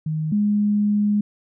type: tone pair in turn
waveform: sine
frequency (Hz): 156 / 207.3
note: D#3 / G#3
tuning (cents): +5 / -3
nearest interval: perfect fourth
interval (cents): 492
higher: second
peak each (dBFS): -21 / -16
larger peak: second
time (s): 0.06-0.32 / 0.32-1.21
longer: second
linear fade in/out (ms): 5
effects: none